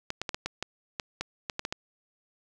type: clicks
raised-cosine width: 0.2 ms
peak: -14 dBFS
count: 12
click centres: 0.104 / 0.216 / 0.292 / 0.345 / 0.46 / 0.626 / 0.998 / 1.21 / 1.498 / 1.594 / 1.651 / 1.725 s
effects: none